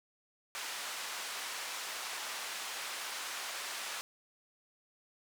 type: band-pass noise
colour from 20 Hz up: pink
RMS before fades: -41 dBFS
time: 0.55-4.01 s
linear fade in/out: 0 ms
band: 1000 to 9800 Hz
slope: 12 dB/octave
effects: none